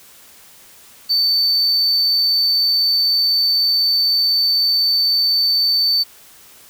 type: tone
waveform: triangle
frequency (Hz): 4542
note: C#8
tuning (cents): +41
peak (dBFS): -12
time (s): 1.09-6.04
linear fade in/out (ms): 20
effects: white hiss -45 dBFS RMS until 6.69 s